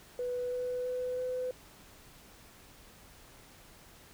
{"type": "tone with pitch steps", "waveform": "sine", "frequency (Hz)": [493.9, 497.6, 501.4, 505.2], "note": ["B4", "B4", "B4", "B4"], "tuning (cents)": [0, 13, 26, 39], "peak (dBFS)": -31, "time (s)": [0.19, 1.51], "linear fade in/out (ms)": 2, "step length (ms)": 330, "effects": ["tanh soft clip ceiling -27 dBFS", "pink hiss -56 dBFS RMS until 4.13 s"]}